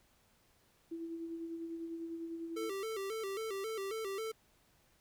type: tone with tremolo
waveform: sine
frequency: 331.5 Hz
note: E4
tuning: 10 cents sharp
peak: -38 dBFS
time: 0.91-2.71 s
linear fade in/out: 10 ms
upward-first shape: sine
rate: 10 Hz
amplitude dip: 40%
type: tone with vibrato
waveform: square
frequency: 416.2 Hz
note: G#4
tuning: 4 cents sharp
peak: -38 dBFS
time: 2.56-4.32 s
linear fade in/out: 10 ms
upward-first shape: square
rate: 3.7 Hz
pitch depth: 110 cents each way
effects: pink hiss -70 dBFS RMS until 5 s